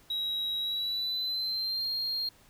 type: tone with pitch glide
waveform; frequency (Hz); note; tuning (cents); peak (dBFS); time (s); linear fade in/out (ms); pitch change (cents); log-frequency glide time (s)
sine; 3847 to 4219; B7 to C8; -46 to +14; -27; 0.1-2.29; 5; +160; 0.58-1.89
effects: tanh soft clip ceiling -28 dBFS + pink hiss -60 dBFS RMS until 2.49 s